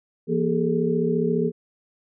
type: tone cluster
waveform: sine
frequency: 168.7 / 236.5 / 403.6 / 438.2 Hz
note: E3 / A#3 / G#4 / A4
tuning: +40 / +25 / -49 / -7 cents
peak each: -25 dBFS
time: 0.27-1.52 s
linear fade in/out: 50 ms
effects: none